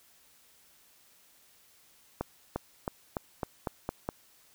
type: accelerating click train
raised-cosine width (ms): 1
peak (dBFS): -17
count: 8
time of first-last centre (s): 2.21-4.089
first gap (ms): 350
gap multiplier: 0.91
effects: white hiss -62 dBFS RMS until 4.54 s

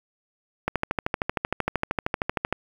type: click train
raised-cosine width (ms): 0.5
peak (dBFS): -8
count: 25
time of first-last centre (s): 0.68-2.526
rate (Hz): 13
effects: 7-bit

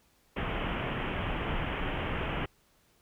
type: low-pass noise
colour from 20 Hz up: pink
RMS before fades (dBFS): -33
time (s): 0.36-2.46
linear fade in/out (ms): 10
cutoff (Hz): 3200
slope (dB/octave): 96
effects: pink hiss -67 dBFS RMS until 3.01 s

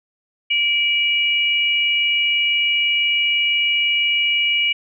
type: tone pair together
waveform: sine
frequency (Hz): 2326 / 2900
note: D7 / F#7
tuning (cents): -17 / -35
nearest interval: major third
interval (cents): 382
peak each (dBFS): -18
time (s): 0.5-4.73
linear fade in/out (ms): 10
effects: none

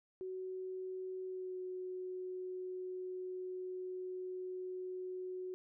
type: tone with pitch glide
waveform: sine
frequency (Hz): 373.1 to 368.4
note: F#4 to F#4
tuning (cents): +14 to -7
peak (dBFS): -40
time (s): 0.21-5.54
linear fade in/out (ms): 0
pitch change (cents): -21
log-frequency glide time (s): 1.26-1.59
effects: none

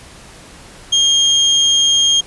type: tone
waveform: 35% pulse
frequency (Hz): 3224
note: G7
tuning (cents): +48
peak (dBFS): -8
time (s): 0.92-2.21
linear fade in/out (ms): 10
effects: pink hiss -39 dBFS RMS until 2.26 s + resampled to 24000 Hz

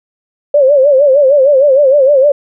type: tone with vibrato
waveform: sine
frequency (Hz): 554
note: C#5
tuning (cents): -1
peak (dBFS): -4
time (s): 0.54-2.32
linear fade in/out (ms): 5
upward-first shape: sine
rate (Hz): 6.5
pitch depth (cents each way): 120
effects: none

